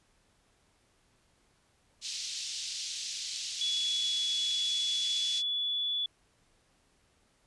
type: band-pass noise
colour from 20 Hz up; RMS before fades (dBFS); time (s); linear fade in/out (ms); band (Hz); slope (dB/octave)
pink; -38; 2.01-5.43; 50; 3500 to 6600; 24
type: tone with pitch glide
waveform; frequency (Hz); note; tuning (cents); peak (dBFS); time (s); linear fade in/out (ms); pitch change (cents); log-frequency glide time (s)
sine; 3393 to 3436; G#7 to A7; +36 to -42; -29; 3.61-6.06; 2; +22; 4.32-5.9
effects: pink hiss -69 dBFS RMS until 7.46 s + resampled to 24000 Hz